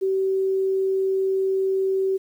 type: tone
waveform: sine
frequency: 383.5 Hz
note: G4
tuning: 38 cents flat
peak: -19 dBFS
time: 0.01-2.18 s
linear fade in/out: 20 ms
effects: 9-bit